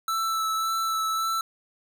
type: tone with vibrato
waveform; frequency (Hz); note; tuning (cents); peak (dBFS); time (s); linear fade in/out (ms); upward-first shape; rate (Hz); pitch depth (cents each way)
square; 1320; E6; +2; -25; 0.08-1.41; 2; sine; 1.8; 14
effects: none